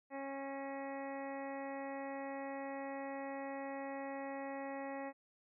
harmonic tone with a mistuned harmonic, 274 Hz, C#4, 20 cents flat, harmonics 1 / 2 / 3 / 4 / 5 / 6 / 7 / 8 / 9, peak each -46 / -45 / -47 / -54 / -61 / -62 / -52 / -59 / -60 dBFS, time 0.1-5.13 s, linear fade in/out 50 ms, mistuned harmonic 9, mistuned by +40 cents, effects none

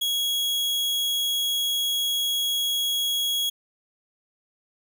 40% pulse tone, 3322 Hz, G#7, in tune, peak -22 dBFS, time 0.01-3.5 s, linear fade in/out 10 ms, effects none

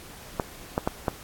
clicks, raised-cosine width 1 ms, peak -9 dBFS, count 4, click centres 0.398 / 0.779 / 0.875 / 1.082 s, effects pink hiss -45 dBFS RMS until 1.23 s + AAC 64 kbps

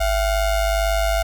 square ring-modulated tone, 361 Hz, F#4, 43 cents flat, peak -15 dBFS, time 0-1.23 s, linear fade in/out 10 ms, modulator 310 Hz, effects none

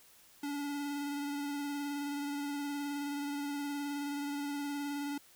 square tone with vibrato, 286.5 Hz, D4, 43 cents flat, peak -36 dBFS, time 0.43-5.18 s, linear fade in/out 5 ms, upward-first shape sine, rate 19 Hz, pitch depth 21 cents each way, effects white hiss -61 dBFS RMS until 5.35 s

